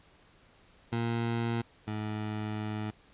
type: tone pair in turn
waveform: 20% pulse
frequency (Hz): 116.54 / 106.94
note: A#2 / A2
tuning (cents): 0 / -49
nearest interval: minor second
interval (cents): 149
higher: first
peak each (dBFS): -24 / -28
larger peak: first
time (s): 0.92-1.62 / 1.87-2.91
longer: second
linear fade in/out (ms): 10
effects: pink hiss -61 dBFS RMS until 3.13 s + resampled to 8000 Hz